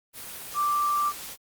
sine tone in noise, 1174.7 Hz, D6, in tune, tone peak -22 dBFS, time 0.54-1.13 s, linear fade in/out 50 ms, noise white, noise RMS -39 dBFS, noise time 0.13-1.37 s, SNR +14 dB, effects Opus 32 kbps

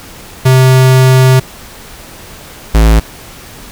square tone pair in turn, 130 / 54.8 Hz, C3 / A1, -11 / -6 cents, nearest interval octave + minor third, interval 1495 cents, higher first, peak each -4 dBFS, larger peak neither, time 0.45-1.4 / 2.74-3 s, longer first, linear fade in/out 10 ms, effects pink hiss -32 dBFS RMS until 3.71 s

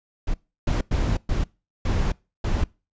brown noise bursts at uneven times, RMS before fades -22 dBFS, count 6, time 0.27-0.34 / 0.67-0.81 / 0.91-1.17 / 1.29-1.44 / 1.85-2.12 / 2.44-2.64 s, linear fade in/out 5 ms, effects noise-tail reverb RT60 0.3 s tail -24 dB re dry + resampled to 16000 Hz

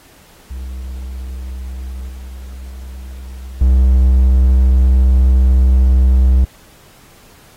triangle tone with level steps, 64.1 Hz, C2, 35 cents flat, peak -21 / -25 / -5 dBFS, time 0.5-6.45 s, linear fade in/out 10 ms, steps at 2.09 / 3.61 s, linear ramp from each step 2 ms, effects pink hiss -46 dBFS RMS until 7.56 s + AAC 48 kbps

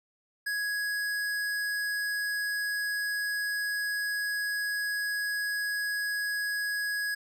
sine tone with hard clipping, 1666 Hz, G#6, 5 cents sharp, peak -30 dBFS, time 0.46-7.15 s, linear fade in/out 10 ms, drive 18 dB, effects none

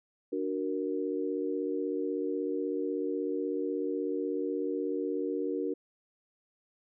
sine chord, D augmented, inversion none, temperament equal, 293.7 / 370 / 466.2 Hz, D4 / F#4 / A#4, 0 / 0 / 0 cents, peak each -34 dBFS, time 0.32-5.74 s, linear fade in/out 10 ms, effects none

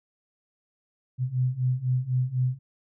sine beating tone pair, 125.1 / 129.1 Hz, B2 / C3, +23 / -23 cents, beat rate 4 Hz, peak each -27 / -25 dBFS, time 1.18-2.59 s, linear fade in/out 50 ms, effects none

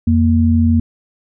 sine tone pair together, 86.66 / 233.1 Hz, F2 / A#3, -13 / 0 cents, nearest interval octave + perfect fourth, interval 1713 cents, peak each -12 dBFS, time 0.07-0.8 s, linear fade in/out 5 ms, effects none

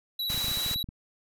square tone with vibrato, 3915 Hz, B7, 16 cents flat, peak -29 dBFS, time 0.19-0.83 s, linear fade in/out 5 ms, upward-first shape triangle, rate 19 Hz, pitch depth 30 cents each way
white low-pass noise, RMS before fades -36 dBFS, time 0.29-0.75 s, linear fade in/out 10 ms, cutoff 12000 Hz, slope 12 dB/octave
clicks, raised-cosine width 5 ms, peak -26 dBFS, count 12, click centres 0.302 / 0.345 / 0.377 / 0.444 / 0.483 / 0.515 / 0.573 / 0.663 / 0.713 / 0.76 / 0.842 / 0.889 s
effects none

